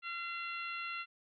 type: harmonic tone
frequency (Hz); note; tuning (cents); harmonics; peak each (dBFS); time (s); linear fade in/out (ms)
684; F5; -36; 2 / 3 / 4 / 5 / 6; -42 / -45 / -42 / -53 / -53; 0.02-1.06; 50
effects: none